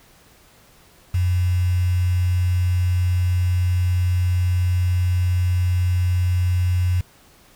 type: tone with quantisation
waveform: sine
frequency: 90 Hz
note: F#2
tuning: 47 cents flat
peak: -16 dBFS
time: 1.14-7.01 s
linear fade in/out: 5 ms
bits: 6
effects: pink hiss -52 dBFS RMS until 7.55 s